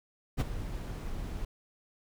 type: noise with ADSR envelope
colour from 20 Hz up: brown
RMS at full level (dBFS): -23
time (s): 0.37-1.45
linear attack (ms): 37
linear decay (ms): 21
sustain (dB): -14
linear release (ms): 5
effects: none